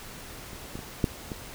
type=clicks; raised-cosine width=3 ms; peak=-28 / -23 / -26 / -9 / -21 dBFS; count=5; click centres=0.532 / 0.755 / 0.791 / 1.042 / 1.318 s; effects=pink hiss -43 dBFS RMS until 1.54 s